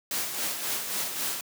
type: noise with tremolo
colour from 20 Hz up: white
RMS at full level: -29 dBFS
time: 0.11-1.41 s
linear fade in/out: 2 ms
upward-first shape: sine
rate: 3.7 Hz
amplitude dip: 50%
effects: high-pass 150 Hz 12 dB/octave